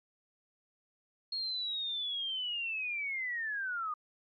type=linear sweep; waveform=sine; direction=down; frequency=4301 to 1202 Hz; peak=-33 dBFS; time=1.32-3.94 s; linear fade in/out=5 ms; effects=MP3 32 kbps